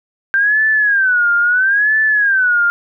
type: tone with vibrato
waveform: sine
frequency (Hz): 1568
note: G6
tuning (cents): 0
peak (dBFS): -10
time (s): 0.34-2.7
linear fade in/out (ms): 0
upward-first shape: sine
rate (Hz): 0.75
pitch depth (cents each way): 190
effects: none